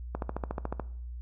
click train, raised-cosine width 1 ms, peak -18 dBFS, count 10, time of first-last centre 0.15-0.797 s, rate 13.9 Hz, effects noise-tail reverb RT60 0.6 s tail -19 dB re dry + added 60 Hz sine -37 dBFS peak until 1.21 s

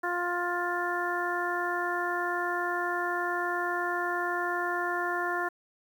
harmonic tone, 351.8 Hz, F4, 13 cents sharp, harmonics 1 / 2 / 3 / 4 / 5, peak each -34 / -34 / -34 / -34 / -34 dBFS, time 0.03-5.49 s, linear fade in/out 10 ms, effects 9-bit

